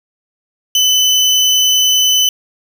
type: tone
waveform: 30% pulse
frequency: 3015 Hz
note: F#7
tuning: 32 cents sharp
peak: -6 dBFS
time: 0.75-2.29 s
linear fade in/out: 2 ms
effects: none